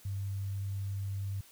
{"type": "tone", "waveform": "sine", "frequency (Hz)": 98.4, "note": "G2", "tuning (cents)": 7, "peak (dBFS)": -33, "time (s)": [0.05, 1.41], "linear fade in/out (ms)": 5, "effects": ["white hiss -58 dBFS RMS until 1.51 s"]}